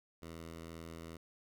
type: tone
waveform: 10% pulse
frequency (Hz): 82.41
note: E2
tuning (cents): 0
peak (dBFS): -38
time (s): 0.22-1.17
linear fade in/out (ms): 5
effects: none